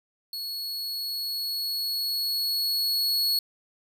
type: tone with level ramp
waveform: 45% pulse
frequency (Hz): 4359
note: C#8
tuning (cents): -30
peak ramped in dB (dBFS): -31 to -21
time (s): 0.33-3.39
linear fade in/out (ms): 2
effects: none